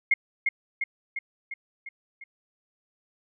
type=tone with echo; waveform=sine; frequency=2142 Hz; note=C7; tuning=40 cents sharp; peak=-16 dBFS; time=0.11-0.14 s; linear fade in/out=5 ms; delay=350 ms; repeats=6; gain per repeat=-4 dB; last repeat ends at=2.24 s; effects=none